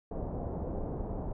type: low-pass noise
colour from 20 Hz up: pink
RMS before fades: -36 dBFS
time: 0.11-1.33 s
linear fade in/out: 5 ms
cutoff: 740 Hz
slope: 24 dB/octave
effects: none